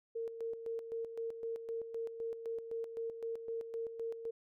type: tone with tremolo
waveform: sine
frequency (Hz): 457.5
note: A#4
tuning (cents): -32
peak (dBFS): -36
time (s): 0.15-4.31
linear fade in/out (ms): 10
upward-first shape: square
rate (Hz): 3.9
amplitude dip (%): 60
effects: none